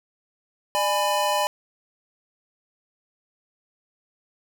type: chord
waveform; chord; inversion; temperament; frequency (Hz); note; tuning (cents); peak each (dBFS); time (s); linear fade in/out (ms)
square; G# diminished; second; just; 598 / 830.6 / 996.7; D5 / G#5 / B5; +31 / 0 / +16; -26; 0.75-1.47; 0
effects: none